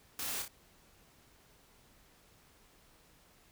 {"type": "noise with echo", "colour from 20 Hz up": "white", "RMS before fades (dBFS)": -39, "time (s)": [0.19, 0.42], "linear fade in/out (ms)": 2, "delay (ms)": 30, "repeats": 2, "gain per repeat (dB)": -5, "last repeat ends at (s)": 0.48, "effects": ["pink hiss -64 dBFS RMS until 3.51 s"]}